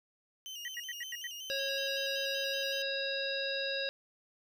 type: tone with vibrato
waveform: 30% pulse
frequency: 2960 Hz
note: F#7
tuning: in tune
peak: -39 dBFS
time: 0.46-2.82 s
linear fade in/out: 0 ms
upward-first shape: square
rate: 5.3 Hz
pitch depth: 65 cents each way
type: tone bursts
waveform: sine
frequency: 1917 Hz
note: A#6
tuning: 48 cents sharp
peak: -37 dBFS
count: 6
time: 0.65-1.271 s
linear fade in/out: 2 ms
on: 31 ms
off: 87 ms
type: harmonic tone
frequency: 547 Hz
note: C#5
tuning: 23 cents flat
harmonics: 1 / 3 / 5 / 7 / 9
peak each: -37 / -39 / -41 / -38 / -41 dBFS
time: 1.5-3.89 s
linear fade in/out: 0 ms
effects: none